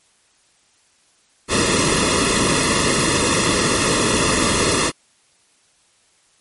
pink noise with comb filter, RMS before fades -17 dBFS, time 1.48-4.92 s, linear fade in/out 50 ms, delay 1.3 ms, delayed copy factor -0.95, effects white hiss -58 dBFS RMS until 6.4 s + MP3 48 kbps

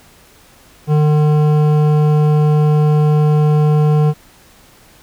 triangle tone with hard clipping, 150.9 Hz, D3, 47 cents sharp, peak -11 dBFS, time 0.87-4.14 s, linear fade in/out 50 ms, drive 16 dB, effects pink hiss -46 dBFS RMS until 5.02 s

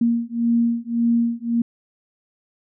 sine beating tone pair, 233.1 / 234.9 Hz, A#3 / A#3, 0 / +13 cents, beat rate 1.8 Hz, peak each -20 dBFS, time 0.01-1.62 s, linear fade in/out 5 ms, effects none

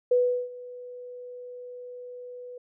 sine tone with ADSR envelope, 493.9 Hz, B4, in tune, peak -17 dBFS, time 0.11-2.58 s, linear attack 7 ms, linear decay 370 ms, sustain -21 dB, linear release 4 ms, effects none

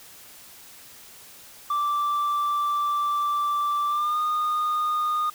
sine tone with pitch glide, 1171 to 1226.4 Hz, D6 to D#6, -5 to -25 cents, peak -19 dBFS, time 1.7-5.3 s, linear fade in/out 5 ms, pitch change +80 cents, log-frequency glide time 3.88-4.19 s, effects tanh soft clip ceiling -21 dBFS + white hiss -47 dBFS RMS until 5.34 s

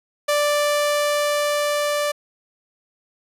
sawtooth tone with level ramp, 587.3 Hz, D5, in tune, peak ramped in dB -13 to -16 dBFS, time 0.28-2.12 s, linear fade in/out 10 ms, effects resampled to 32000 Hz

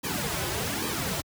pink noise with flanger, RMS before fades -30 dBFS, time 0.03-1.22 s, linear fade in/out 20 ms, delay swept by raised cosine 1.4 to 4.4 ms, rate 1.2 Hz, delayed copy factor -0.8, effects high-pass 60 Hz 12 dB/octave

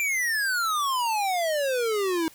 square exponential sweep, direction down, 2390 to 316.2 Hz, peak -24 dBFS, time 0-2.28 s, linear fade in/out 0 ms, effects white hiss -52 dBFS RMS until 2.34 s

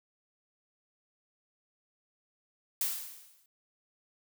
blue noise with exponential decay, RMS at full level -29 dBFS, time 2.81-3.46 s, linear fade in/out 2 ms, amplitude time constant 140 ms, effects none

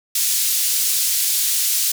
white band-pass noise, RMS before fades -19 dBFS, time 0.15-1.92 s, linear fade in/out 5 ms, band 3900 to 16000 Hz, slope 12 dB/octave, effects none

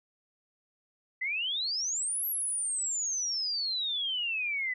sine exponential two-way sweep, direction up then down, 1975.5 to 11830 to 1975.5 Hz, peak -29 dBFS, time 1.21-4.74 s, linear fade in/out 10 ms, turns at 2.26 s, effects none

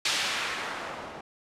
blue noise with low-pass filter sweep, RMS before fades -32 dBFS, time 0.05-1.21 s, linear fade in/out 5 ms, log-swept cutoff 4000 to 630 Hz, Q 0.85, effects low-pass 12000 Hz 12 dB/octave

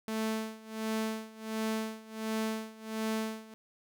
sawtooth tone with tremolo, 220 Hz, A3, in tune, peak -26 dBFS, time 0.08-3.54 s, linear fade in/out 0 ms, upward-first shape sine, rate 1.4 Hz, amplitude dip 90%, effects none

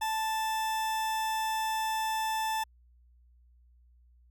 40% pulse tone, 880 Hz, A5, in tune, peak -28 dBFS, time 0.01-2.64 s, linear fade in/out 10 ms, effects added 60 Hz sine -58 dBFS peak until 4.3 s

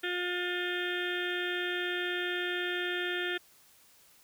harmonic tone, 356 Hz, F4, 33 cents sharp, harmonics 1 / 2 / 4 / 5 / 6 / 7 / 8 / 9 / 10, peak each -35 / -45 / -38 / -36 / -46 / -43 / -46 / -40 / -43 dBFS, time 0.03-3.38 s, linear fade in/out 10 ms, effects white hiss -61 dBFS RMS until 4.23 s

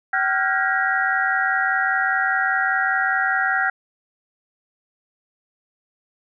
sine tone cluster, 767 / 1391 / 1476 / 1621 / 1906 Hz, G5 / F6 / F#6 / G#6 / A#6, -38 / -7 / -5 / -42 / +38 cents, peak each -24 / -23 / -27 / -23 / -25 dBFS, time 0.13-3.7 s, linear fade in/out 5 ms, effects none

